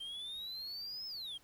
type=exponential two-way sweep; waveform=triangle; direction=up then down; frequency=3131 to 5250 to 3131 Hz; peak=-40 dBFS; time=0-1.38 s; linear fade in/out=10 ms; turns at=1.07 s; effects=pink hiss -66 dBFS RMS until 1.43 s